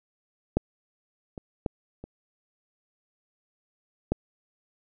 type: clicks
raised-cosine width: 2 ms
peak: -8 / -24 / -13 / -26 / -10 dBFS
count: 5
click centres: 0.57 / 1.378 / 1.662 / 2.04 / 4.12 s
effects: none

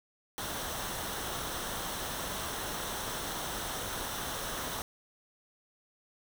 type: noise with comb filter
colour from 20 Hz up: pink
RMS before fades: -37 dBFS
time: 0.38-4.82 s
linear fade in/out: 0 ms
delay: 0.42 ms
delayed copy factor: -0.5
effects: none

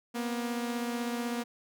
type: beating tone pair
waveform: sawtooth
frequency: 237.3 / 253.3 Hz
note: A#3 / B3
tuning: +31 / +44 cents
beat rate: 16 Hz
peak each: -28 / -36 dBFS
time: 0.14-1.44 s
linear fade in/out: 20 ms
effects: none

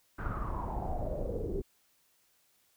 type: noise with low-pass filter sweep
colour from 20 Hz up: brown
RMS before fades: -35 dBFS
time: 0.18-1.62 s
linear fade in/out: 10 ms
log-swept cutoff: 1500 to 370 Hz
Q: 7.2
effects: white hiss -70 dBFS RMS until 2.76 s

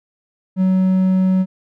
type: tone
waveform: triangle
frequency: 187.2 Hz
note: F#3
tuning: 20 cents sharp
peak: -10 dBFS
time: 0.56-1.46 s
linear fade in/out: 50 ms
effects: none

